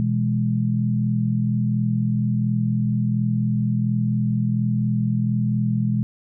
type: chord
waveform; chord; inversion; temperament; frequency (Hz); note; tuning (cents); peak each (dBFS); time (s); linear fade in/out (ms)
sine; E major; second; equal; 123.47 / 164.81 / 207.7; B2 / E3 / G#3; 0 / 0 / 0; -21 / -27 / -22; 0-6.03; 0
effects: none